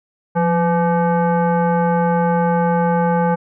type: tone with frequency modulation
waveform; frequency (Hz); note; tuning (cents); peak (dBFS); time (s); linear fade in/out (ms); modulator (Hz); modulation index
sine; 175.2; F3; +6; -13; 0.35-3.36; 20; 679; 1.2
effects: none